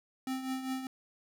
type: tone with tremolo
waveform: square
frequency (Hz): 261.6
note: C4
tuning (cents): 0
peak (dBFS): -32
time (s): 0.27-0.87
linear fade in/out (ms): 2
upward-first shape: triangle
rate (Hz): 5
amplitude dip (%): 65
effects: none